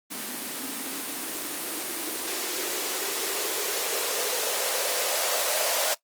violet noise with band-pass filter sweep, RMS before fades -29 dBFS, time 0.1-5.95 s, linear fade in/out 20 ms, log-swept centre 240 to 610 Hz, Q 4.6, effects noise-tail reverb RT60 0.1 s tail -18 dB re dry + Opus 32 kbps

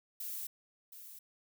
violet noise with echo, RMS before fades -41 dBFS, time 0.2-0.47 s, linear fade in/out 5 ms, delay 720 ms, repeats 1, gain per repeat -10 dB, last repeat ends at 1.19 s, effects none

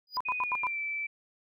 triangle tone with exponential growth, 4923 Hz, D#8, 19 cents flat, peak -28 dBFS, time 0.07-0.17 s, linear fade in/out 2 ms, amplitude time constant 20 ms
sine tone bursts, 1002 Hz, B5, 25 cents sharp, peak -27 dBFS, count 5, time 0.17-0.669 s, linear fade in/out 0 ms, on 35 ms, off 81 ms
sine tone with pitch glide, 2489 to 2322 Hz, D#7 to D7, 0 to -20 cents, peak -31 dBFS, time 0.25-1.07 s, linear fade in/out 10 ms, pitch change -120 cents, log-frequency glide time 0.37-0.79 s
effects none

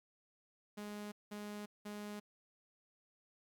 sawtooth tone bursts, 207.7 Hz, G#3, in tune, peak -40 dBFS, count 3, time 0.77-2.2 s, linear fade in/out 10 ms, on 350 ms, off 190 ms, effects Opus 48 kbps

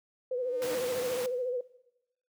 sine tone with vibrato, 500 Hz, B4, 21 cents sharp, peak -29 dBFS, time 0.31-1.61 s, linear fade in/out 5 ms, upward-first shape sine, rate 14 Hz, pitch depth 58 cents each way
sawtooth tone with exponential growth, 303.9 Hz, D#4, 41 cents flat, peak -32 dBFS, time 0.31-0.75 s, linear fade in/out 2 ms, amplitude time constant 95 ms
pink noise, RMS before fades -38 dBFS, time 0.62-1.26 s, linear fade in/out 0 ms
effects noise-tail reverb RT60 0.9 s tail -19 dB re dry + high-pass 200 Hz 12 dB/octave

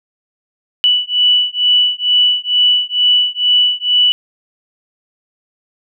sine beating tone pair, 2960 / 2962.2 Hz, F#7 / F#7, 0 / +1 cents, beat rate 2.2 Hz, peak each -13 dBFS, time 0.84-4.12 s, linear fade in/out 0 ms, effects none

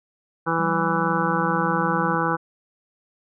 harmonic tone, 165.3 Hz, E3, 5 cents sharp, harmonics 1 / 2 / 3 / 5 / 6 / 7 / 8 / 9, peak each -28 / -28 / -28 / -28 / -28 / -28 / -28 / -28 dBFS, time 0.46-2.37 s, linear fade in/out 20 ms
triangle tone with pitch glide, 192.2 to 185.22 Hz, G3 to F#3, -34 to +2 cents, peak -26 dBFS, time 0.59-2.15 s, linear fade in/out 2 ms, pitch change -64 cents, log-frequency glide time 0.84-1.33 s
effects none

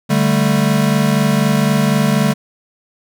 square chord, D suspended fourth, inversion none, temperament equal, 146.83 / 196 / 220 Hz, D3 / G3 / A3, 0 / 0 / 0 cents, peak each -17 / -17 / -17 dBFS, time 0.09-2.34 s, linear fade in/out 20 ms, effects none

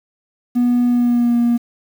triangle tone with pitch glide, 243.7 to 237.6 Hz, B3 to A#3, -23 to +33 cents, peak -9 dBFS, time 0.55-1.58 s, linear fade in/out 20 ms, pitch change -44 cents, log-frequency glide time 0.88-1.36 s, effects tanh soft clip ceiling -7 dBFS + 7-bit

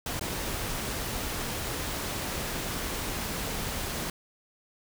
pink noise with dropouts, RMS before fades -33 dBFS, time 0.06-4.1 s, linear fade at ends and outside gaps 2 ms, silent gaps 0.195-0.21 s, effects none

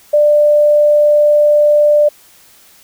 sine tone, 593 Hz, D5, 17 cents sharp, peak -6 dBFS, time 0.13-2.09 s, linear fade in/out 10 ms, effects white hiss -45 dBFS RMS until 2.83 s

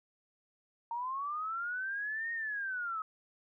sine linear two-way sweep, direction up then down, 917 to 1864.7 to 1266 Hz, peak -34 dBFS, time 0.91-3.02 s, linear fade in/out 2 ms, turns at 2.32 s, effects none

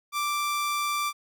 sawtooth tone, 1174.7 Hz, D6, in tune, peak -22 dBFS, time 0.12-1.13 s, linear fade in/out 50 ms, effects none

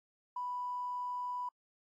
triangle tone with tanh clipping, 987.8 Hz, B5, in tune, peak -35 dBFS, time 0.36-1.49 s, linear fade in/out 5 ms, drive 2 dB, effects AAC 48 kbps

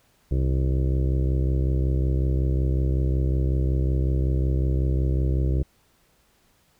harmonic tone with a mistuned harmonic, 65.41 Hz, C2, in tune, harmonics 1 / 2 / 3 / 4 / 5 / 6 / 7 / 8 / 9, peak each -21 / -25 / -38 / -38 / -33 / -36 / -42 / -42 / -48 dBFS, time 0.31-5.63 s, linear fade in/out 5 ms, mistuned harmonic 9, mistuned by +49 cents, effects pink hiss -63 dBFS RMS until 6.79 s

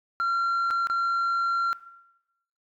sine tone with dropouts, 1372 Hz, F6, 31 cents flat, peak -20 dBFS, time 0.2-1.73 s, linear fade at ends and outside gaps 0 ms, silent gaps 0.704-0.709 / 0.871-0.899 s, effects noise-tail reverb RT60 0.9 s tail -18 dB re dry + tanh soft clip ceiling -22 dBFS

